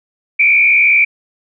sine tone with frequency modulation, 2349 Hz, D7, in tune, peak -7 dBFS, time 0.39-1.05 s, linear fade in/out 10 ms, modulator 65.4 Hz, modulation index 1.5, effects none

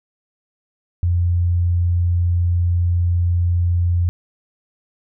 sine tone, 87.31 Hz, F2, in tune, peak -14 dBFS, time 1.03-4.09 s, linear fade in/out 0 ms, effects none

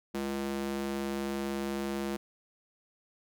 square tone with high-pass filter, 69 Hz, C#2, 7 cents flat, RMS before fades -34 dBFS, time 0.14-2.17 s, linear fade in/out 10 ms, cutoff 260 Hz, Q 2.2, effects none

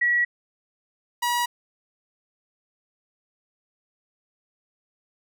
sine / sawtooth tone pair in turn, 1927 / 963.5 Hz, B6 / B5, -43 / -43 cents, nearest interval octave, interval 1200 cents, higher first, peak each -18 dBFS, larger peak neither, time 0.01-0.25 / 1.22-1.46 s, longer neither, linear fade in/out 10 ms, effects none

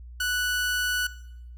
sawtooth tone, 1480 Hz, F#6, in tune, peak -21 dBFS, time 0.2-1.07 s, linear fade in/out 5 ms, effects noise-tail reverb RT60 0.8 s tail -18 dB re dry + added 60 Hz sine -40 dBFS peak until 1.57 s

